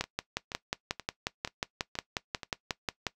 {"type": "two click trains", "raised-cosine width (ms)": 0.2, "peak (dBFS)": [-12, -21], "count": [18, 6], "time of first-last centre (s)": [[0.01, 3.068], [0.04, 2.432]], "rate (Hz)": [5.56, 2.09], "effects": ["noise-tail reverb RT60 0.1 s tail -19 dB re dry"]}